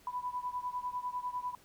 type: beating tone pair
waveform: sine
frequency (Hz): 987.8 / 997.8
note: B5 / B5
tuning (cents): 0 / +17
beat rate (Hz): 10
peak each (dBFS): -37 / -39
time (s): 0.07-1.55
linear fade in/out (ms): 2
effects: pink hiss -62 dBFS RMS until 1.64 s